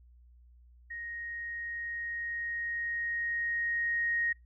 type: tone with level ramp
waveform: sine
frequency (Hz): 1871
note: A#6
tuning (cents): +6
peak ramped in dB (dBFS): -38 to -27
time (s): 0.9-4.33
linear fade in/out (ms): 10
effects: noise-tail reverb RT60 0.2 s tail -26 dB re dry + added 60 Hz sine -55 dBFS peak until 4.45 s